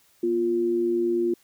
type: tone pair together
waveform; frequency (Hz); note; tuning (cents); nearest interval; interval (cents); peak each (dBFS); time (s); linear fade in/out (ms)
sine; 239.7 / 349.2; A#3 / F4; +48 / 0; perfect fifth; 652; -30 / -21; 0.23-1.34; 5
effects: white hiss -61 dBFS RMS until 1.43 s